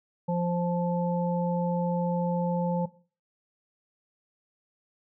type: harmonic tone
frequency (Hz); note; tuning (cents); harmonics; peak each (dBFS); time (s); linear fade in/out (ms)
174.61; F3; 0; 1 / 3 / 5; -26 / -31 / -33; 0.28-2.86; 10
effects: noise-tail reverb RT60 0.4 s tail -18 dB re dry